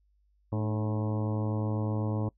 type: harmonic tone with a mistuned harmonic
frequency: 108 Hz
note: A2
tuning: 32 cents flat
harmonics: 1 / 2 / 3 / 4 / 5 / 6 / 7 / 8 / 9 / 10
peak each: -29 / -35 / -37 / -41 / -40 / -46 / -48 / -47 / -47 / -50 dBFS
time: 0.52-2.29 s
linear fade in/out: 5 ms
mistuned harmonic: 3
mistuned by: -64 cents
effects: noise-tail reverb RT60 0.1 s tail -24 dB re dry + added 50 Hz sine -65 dBFS peak until 2.37 s